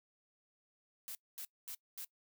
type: noise bursts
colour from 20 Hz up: blue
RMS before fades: -45 dBFS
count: 4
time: 1.08-2.046 s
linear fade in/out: 0 ms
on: 69 ms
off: 230 ms
effects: noise-tail reverb RT60 0.1 s tail -22 dB re dry